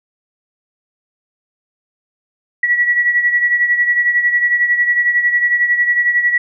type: beating tone pair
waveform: sine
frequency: 1934 / 1945 Hz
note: B6 / B6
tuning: -37 / -27 cents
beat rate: 11 Hz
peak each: -12 / -19 dBFS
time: 2.63-6.38 s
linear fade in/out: 5 ms
effects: none